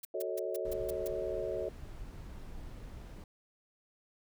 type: noise bursts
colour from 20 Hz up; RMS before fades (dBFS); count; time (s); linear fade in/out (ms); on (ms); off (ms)
blue; -43; 7; 0.03-1.077; 5; 21; 150
type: chord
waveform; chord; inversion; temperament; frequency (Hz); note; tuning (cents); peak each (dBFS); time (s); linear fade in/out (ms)
sine; D# half-diminished seventh; first; equal with one note detuned; 370 / 440 / 554.4 / 637.5; F#4 / A4 / C#5 / D#5; 0 / 0 / 0 / +42; -39; 0.14-1.69; 5
type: noise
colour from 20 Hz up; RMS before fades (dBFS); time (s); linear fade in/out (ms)
brown; -46; 0.65-3.24; 2
effects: none